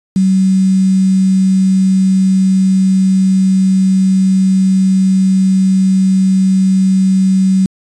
sine tone with quantisation, 189.8 Hz, F#3, 44 cents sharp, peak -7 dBFS, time 0.16-7.66 s, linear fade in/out 2 ms, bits 5, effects resampled to 22050 Hz

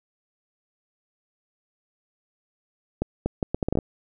accelerating click train, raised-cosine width 2 ms, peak -10 dBFS, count 10, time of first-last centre 3.02-3.788 s, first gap 240 ms, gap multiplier 0.7, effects none

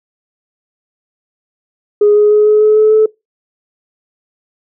sine tone with pitch steps, 415.3 / 418.4 / 421.6 / 424.8 / 428 / 431.2 / 434.4 Hz, G#4 / G#4 / G#4 / G#4 / A4 / A4 / A4, 0 / +13 / +26 / +39 / -48 / -35 / -22 cents, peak -4 dBFS, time 2.01-3.06 s, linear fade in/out 5 ms, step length 150 ms, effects noise-tail reverb RT60 0.2 s tail -23 dB re dry + tanh soft clip ceiling -1 dBFS

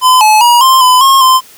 square tone with pitch steps, 1018 / 859 / 957 / 1049 / 1009 / 1078 / 1037 Hz, C6 / A5 / A#5 / C6 / B5 / C#6 / C6, -48 / -42 / +45 / +4 / +37 / -49 / -16 cents, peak -4 dBFS, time 0.01-1.41 s, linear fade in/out 50 ms, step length 200 ms, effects white hiss -38 dBFS RMS until 1.57 s + high-pass 60 Hz 12 dB/octave

